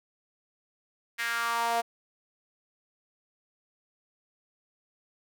sawtooth tone with high-pass filter sweep, 233.1 Hz, A#3, in tune, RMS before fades -29 dBFS, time 1.18-1.82 s, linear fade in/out 20 ms, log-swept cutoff 1900 to 670 Hz, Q 3.6, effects none

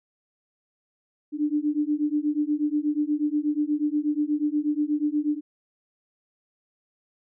sine beating tone pair, 293.7 / 302 Hz, D4 / D4, 0 / +48 cents, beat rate 8.3 Hz, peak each -25 dBFS, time 1.32-5.41 s, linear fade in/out 50 ms, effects none

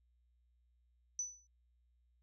sine tone with exponential decay, 5980 Hz, F#8, 17 cents sharp, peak -33 dBFS, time 1.19-1.47 s, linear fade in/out 2 ms, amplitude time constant 60 ms, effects added 60 Hz sine -70 dBFS peak until 2.22 s

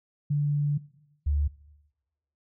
sine tone pair in turn, 145.7 / 72.85 Hz, D3 / D2, -13 / -13 cents, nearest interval octave, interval 1200 cents, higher first, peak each -22 dBFS, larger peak neither, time 0.3-0.78 / 1.26-1.48 s, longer first, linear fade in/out 10 ms, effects noise-tail reverb RT60 1.0 s tail -20 dB re dry

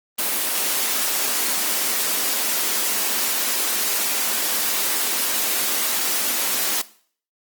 white high-pass noise, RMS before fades -22 dBFS, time 0.18-6.82 s, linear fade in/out 10 ms, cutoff 200 Hz, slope 48 dB/octave, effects noise-tail reverb RT60 0.5 s tail -18 dB re dry + Opus 24 kbps

